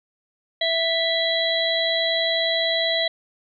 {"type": "harmonic tone", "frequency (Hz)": 659.3, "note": "E5", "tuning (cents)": 0, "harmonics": [1, 3, 5, 6], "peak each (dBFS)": [-24, -26, -26, -24], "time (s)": [0.61, 3.08], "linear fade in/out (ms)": 5, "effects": []}